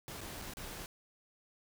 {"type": "noise with dropouts", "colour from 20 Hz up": "pink", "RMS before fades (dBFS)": -45, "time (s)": [0.08, 0.86], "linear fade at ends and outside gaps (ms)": 0, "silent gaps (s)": [[0.207, 0.213], [0.415, 0.42], [0.536, 0.57]], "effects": []}